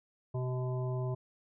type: harmonic tone with a mistuned harmonic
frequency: 127.2 Hz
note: C3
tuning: 48 cents flat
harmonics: 1 / 3 / 5 / 7 / 8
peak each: -32 / -40 / -43 / -50 / -49 dBFS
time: 0.34-1.15 s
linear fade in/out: 10 ms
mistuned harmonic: 7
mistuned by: -36 cents
effects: none